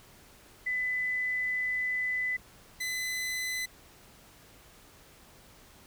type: tone pair in turn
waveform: sine / sawtooth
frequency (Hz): 2003 / 2015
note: B6 / B6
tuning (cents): +24 / +34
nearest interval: unison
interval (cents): 10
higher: second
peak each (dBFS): -28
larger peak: neither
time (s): 0.66-2.37 / 2.8-3.66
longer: first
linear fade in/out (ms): 10
effects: pink hiss -56 dBFS RMS until 5.86 s